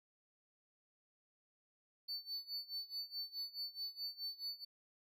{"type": "tone with tremolo", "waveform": "triangle", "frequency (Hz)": 4501, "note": "C#8", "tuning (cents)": 26, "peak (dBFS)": -38, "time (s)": [2.08, 4.65], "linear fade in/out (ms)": 10, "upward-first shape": "sine", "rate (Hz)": 4.7, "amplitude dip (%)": 90, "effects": []}